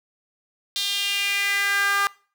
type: tone with high-pass filter sweep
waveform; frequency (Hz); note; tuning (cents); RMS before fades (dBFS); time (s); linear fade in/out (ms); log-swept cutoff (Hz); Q
sawtooth; 400.7; G4; +38; -23; 0.76-2.07; 0; 3700 to 1300; 4
effects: noise-tail reverb RT60 0.4 s tail -22 dB re dry